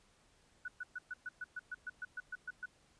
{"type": "tone bursts", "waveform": "sine", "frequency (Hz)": 1480, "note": "F#6", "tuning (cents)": 0, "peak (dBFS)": -39, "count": 14, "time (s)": [0.65, 2.658], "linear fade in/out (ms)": 5, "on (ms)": 32, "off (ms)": 120, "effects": ["pink hiss -69 dBFS RMS until 2.99 s", "resampled to 22050 Hz"]}